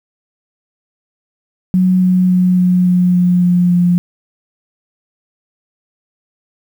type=tone with pitch steps; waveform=sine; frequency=184.3 / 183.13 / 181.97 / 180.82 / 179.67 / 178.54 / 177.41 / 176.28 Hz; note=F#3 / F#3 / F#3 / F#3 / F3 / F3 / F3 / F3; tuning=-7 / -18 / -29 / -40 / +49 / +38 / +28 / +16 cents; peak=-8 dBFS; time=1.74-3.98 s; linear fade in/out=0 ms; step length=280 ms; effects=7-bit